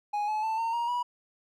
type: tone with pitch steps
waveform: triangle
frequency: 830 / 856.8 / 884.4 / 913 / 942.5 / 972.9 Hz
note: G#5 / A5 / A5 / A#5 / A#5 / B5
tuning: -1 / -46 / +9 / -36 / +19 / -26 cents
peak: -25 dBFS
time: 0.13-1.03 s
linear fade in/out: 10 ms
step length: 150 ms
effects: none